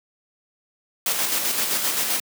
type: noise with tremolo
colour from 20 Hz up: white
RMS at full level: -22 dBFS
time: 1.06-2.2 s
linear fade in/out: 2 ms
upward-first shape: square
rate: 7.7 Hz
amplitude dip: 35%
effects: high-pass 200 Hz 12 dB/octave